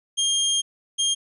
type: tone pair in turn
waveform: 25% pulse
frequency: 3216 / 3216 Hz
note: G7 / G7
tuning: +44 / +44 cents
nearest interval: unison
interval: 0 cents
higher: neither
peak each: -16 dBFS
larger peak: neither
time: 0.17-0.62 / 0.98-1.15 s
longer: first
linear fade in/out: 20 ms
effects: resampled to 32000 Hz